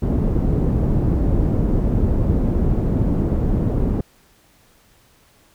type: low-pass noise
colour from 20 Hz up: pink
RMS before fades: -18 dBFS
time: 0.02-4.01 s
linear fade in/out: 5 ms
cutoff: 320 Hz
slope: 12 dB/octave
effects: pink hiss -55 dBFS RMS until 5.54 s